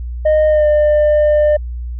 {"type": "tone with pitch glide", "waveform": "sine", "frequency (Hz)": [616, 599.8], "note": ["D#5", "D5"], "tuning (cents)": [-17, 36], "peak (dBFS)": -6, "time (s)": [0.25, 1.57], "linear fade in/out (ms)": 10, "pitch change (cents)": -47, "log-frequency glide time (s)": [0.48, 0.67], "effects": ["tanh soft clip ceiling -8 dBFS", "added 60 Hz sine -21 dBFS peak until 1.99 s"]}